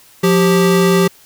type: tone pair together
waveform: square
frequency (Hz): 176.9 / 391.1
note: F3 / G4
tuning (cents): +23 / -4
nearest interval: octave + major second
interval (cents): 1373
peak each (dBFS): -13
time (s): 0.23-1.08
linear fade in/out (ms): 10
effects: white hiss -46 dBFS RMS until 1.25 s